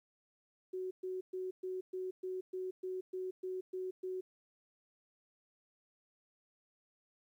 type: tone bursts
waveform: sine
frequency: 371.4 Hz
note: F#4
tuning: 7 cents sharp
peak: -37 dBFS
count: 12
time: 0.73-4.21 s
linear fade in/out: 10 ms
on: 180 ms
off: 120 ms
effects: 12-bit